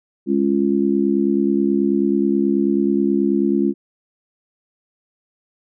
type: chord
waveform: sine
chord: Db major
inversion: second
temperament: just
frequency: 207.9 / 277.2 / 346.5 Hz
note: Ab3 / Db4 / F4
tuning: +2 / 0 / -14 cents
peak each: -19 dBFS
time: 0.26-3.74 s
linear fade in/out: 50 ms
effects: none

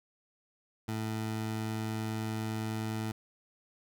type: tone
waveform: 20% pulse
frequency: 109.9 Hz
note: A2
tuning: 2 cents flat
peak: -28 dBFS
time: 0.88-3.12 s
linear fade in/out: 5 ms
effects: none

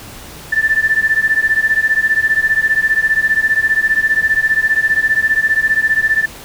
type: beating tone pair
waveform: sine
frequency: 1760 / 1775 Hz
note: A6 / A6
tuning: 0 / +15 cents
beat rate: 15 Hz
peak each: -14 dBFS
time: 0.52-6.26 s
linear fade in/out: 10 ms
effects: pink hiss -34 dBFS RMS until 6.44 s

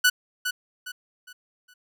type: tone with echo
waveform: sawtooth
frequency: 1483 Hz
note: F#6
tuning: 4 cents sharp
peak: -12 dBFS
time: 0.04-0.1 s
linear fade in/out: 10 ms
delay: 410 ms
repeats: 4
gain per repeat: -9 dB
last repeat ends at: 1.74 s
effects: none

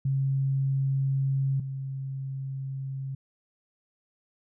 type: tone pair in turn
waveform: sine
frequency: 135.7 / 134.84 Hz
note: C#3 / C#3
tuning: -36 / -48 cents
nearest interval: unison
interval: 12 cents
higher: first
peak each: -23 / -31 dBFS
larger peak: first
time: 0.05-1.6 / 1.6-3.15 s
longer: neither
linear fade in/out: 5 ms
effects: none

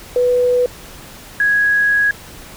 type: tone pair in turn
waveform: sine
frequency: 493.9 / 1661.3 Hz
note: B4 / G#6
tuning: 0 / 0 cents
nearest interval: octave + major sixth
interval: 2100 cents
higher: second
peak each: -11 dBFS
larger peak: neither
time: 0.16-0.66 / 1.4-2.11 s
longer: second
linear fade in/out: 2 ms
effects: pink hiss -37 dBFS RMS until 2.56 s

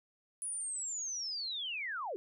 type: linear sweep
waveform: sine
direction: down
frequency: 9956 to 345.6 Hz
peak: -36 dBFS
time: 0.42-2.16 s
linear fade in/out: 0 ms
effects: none

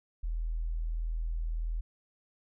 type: tone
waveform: sine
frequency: 40.77 Hz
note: E1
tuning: 18 cents flat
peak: -30 dBFS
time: 0.23-1.81 s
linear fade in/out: 10 ms
effects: none

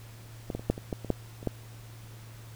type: clicks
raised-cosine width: 2 ms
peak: -19 / -19 / -27 / -10 / -25 / -17 / -25 / -11 / -30 / -14 dBFS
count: 10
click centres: 0.502 / 0.55 / 0.595 / 0.7 / 0.779 / 0.928 / 1.047 / 1.103 / 1.429 / 1.473 s
effects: added 113 Hz sine -45 dBFS peak until 2.55 s + pink hiss -53 dBFS RMS until 2.55 s

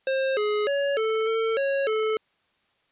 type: tone with pitch steps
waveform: square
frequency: 532 / 420.1 / 562 / 440.7 / 448.7 / 551 / 435.5 Hz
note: C5 / G#4 / C#5 / A4 / A4 / C#5 / A4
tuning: +29 / +20 / +24 / +3 / +34 / -11 / -18 cents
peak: -23 dBFS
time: 0.07-2.17 s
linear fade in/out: 2 ms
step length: 300 ms
effects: white hiss -68 dBFS RMS until 2.91 s + resampled to 8000 Hz

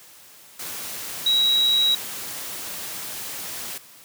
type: tone in noise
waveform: sine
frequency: 3859 Hz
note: B7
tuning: 41 cents flat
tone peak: -16 dBFS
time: 1.26-1.95 s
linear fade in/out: 5 ms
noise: white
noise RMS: -33 dBFS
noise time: 0.59-3.78 s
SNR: +14 dB
effects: white hiss -48 dBFS RMS until 4.04 s + high-pass 80 Hz 12 dB/octave

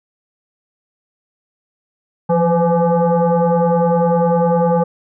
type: tone with frequency modulation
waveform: sine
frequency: 164.5 Hz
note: E3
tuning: 3 cents flat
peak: -11 dBFS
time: 2.29-4.84 s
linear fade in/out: 10 ms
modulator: 339 Hz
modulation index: 2.1
effects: none

